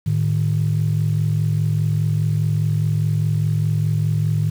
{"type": "tone pair together", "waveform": "sine", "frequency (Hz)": [108.4, 153.3], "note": ["A2", "D#3"], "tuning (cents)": [-25, -25], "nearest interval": "tritone", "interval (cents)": 600, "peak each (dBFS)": [-18, -18], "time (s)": [0.06, 4.5], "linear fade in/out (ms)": 10, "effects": ["tanh soft clip ceiling -10 dBFS", "7-bit"]}